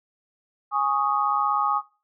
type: chord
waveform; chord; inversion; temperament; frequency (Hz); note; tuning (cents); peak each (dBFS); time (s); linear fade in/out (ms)
sine; Ab suspended fourth; none; equal; 830.6 / 1108.7 / 1244.5; Ab5 / Db6 / Eb6; 0 / 0 / 0; -25 / -25 / -24; 0.71-1.82; 50
effects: noise-tail reverb RT60 0.3 s tail -18 dB re dry